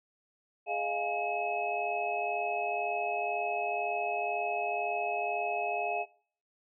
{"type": "tone cluster", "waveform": "sine", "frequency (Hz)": [417, 617, 699, 833, 2570], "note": ["G#4", "D#5", "F5", "G#5", "E7"], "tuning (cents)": [7, -15, 1, 5, -45], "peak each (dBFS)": [-38, -39, -32, -38, -37], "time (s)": [0.66, 6.06], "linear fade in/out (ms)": 50, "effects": ["noise-tail reverb RT60 0.5 s tail -22 dB re dry"]}